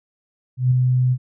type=tone with ADSR envelope; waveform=sine; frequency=126.7 Hz; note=B2; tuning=45 cents sharp; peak=-11 dBFS; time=0.57-1.18 s; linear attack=140 ms; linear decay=9 ms; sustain=-3 dB; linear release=59 ms; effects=none